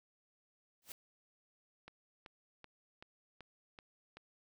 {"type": "noise with exponential growth", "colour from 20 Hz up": "white", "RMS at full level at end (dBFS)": -43, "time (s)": [0.82, 0.92], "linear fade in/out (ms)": 1, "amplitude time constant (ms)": 21}
{"type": "click train", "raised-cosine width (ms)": 0.3, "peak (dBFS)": -35, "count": 7, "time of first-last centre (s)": [1.88, 4.17], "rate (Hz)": 2.62}
{"effects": []}